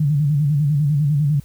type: tone with vibrato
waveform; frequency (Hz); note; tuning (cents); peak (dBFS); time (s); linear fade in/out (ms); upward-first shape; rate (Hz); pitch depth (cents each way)
sine; 146.83; D3; 0; -14; 0-1.4; 5; square; 10; 75
effects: added 60 Hz sine -44 dBFS peak until 1.44 s + white hiss -53 dBFS RMS until 1.44 s